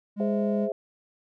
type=tone; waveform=triangle; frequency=205.4 Hz; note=G#3; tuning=19 cents flat; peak=-23 dBFS; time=0.16-0.69 s; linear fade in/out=50 ms
type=chord; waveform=sine; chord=Ab augmented; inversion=none; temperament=equal with one note detuned; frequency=415.3 / 523.3 / 657 Hz; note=Ab4 / C5 / E5; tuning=0 / 0 / -6 cents; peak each=-31 dBFS; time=0.2-0.72 s; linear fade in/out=2 ms
effects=none